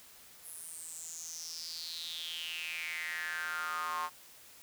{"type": "tone with high-pass filter sweep", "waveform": "square", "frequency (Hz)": 82.41, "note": "E2", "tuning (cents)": 0, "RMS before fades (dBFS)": -40, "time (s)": [0.42, 4.1], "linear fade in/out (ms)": 50, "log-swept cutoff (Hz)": [11000, 1000], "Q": 7, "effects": ["white hiss -56 dBFS RMS until 4.62 s"]}